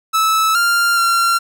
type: tone with pitch steps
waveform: 45% pulse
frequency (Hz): 1306 / 1393 / 1373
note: E6 / F6 / F6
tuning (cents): -17 / -5 / -30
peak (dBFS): -12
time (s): 0.13-1.39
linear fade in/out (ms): 20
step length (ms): 420
effects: none